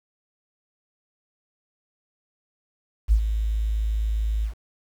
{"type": "tone with ADSR envelope", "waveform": "sine", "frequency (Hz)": 53.8, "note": "A1", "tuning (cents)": -38, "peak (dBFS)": -12, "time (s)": [3.08, 4.54], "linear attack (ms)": 39, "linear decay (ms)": 80, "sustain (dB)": -9, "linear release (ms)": 100, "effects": ["8-bit"]}